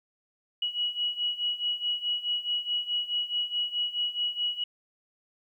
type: beating tone pair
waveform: sine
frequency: 2916 / 2920.7 Hz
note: F#7 / F#7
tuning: -26 / -23 cents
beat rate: 4.7 Hz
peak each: -32 / -29 dBFS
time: 0.62-4.64 s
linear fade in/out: 5 ms
effects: 11-bit